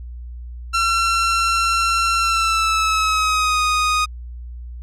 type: tone with pitch glide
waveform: sawtooth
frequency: 1356 to 1243.5 Hz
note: E6 to D#6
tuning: +49 to -1 cents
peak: -12 dBFS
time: 0.73-4.06 s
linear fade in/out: 20 ms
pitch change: -150 cents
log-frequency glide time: 2.19-3.61 s
effects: added 60 Hz sine -30 dBFS peak until 4.82 s + low-pass 8000 Hz 12 dB/octave